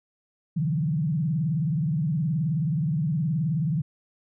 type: tone with vibrato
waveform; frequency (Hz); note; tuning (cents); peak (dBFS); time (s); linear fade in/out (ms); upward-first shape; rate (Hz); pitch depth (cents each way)
sine; 155.56; D#3; 0; -22; 0.56-3.82; 10; triangle; 19; 280
effects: none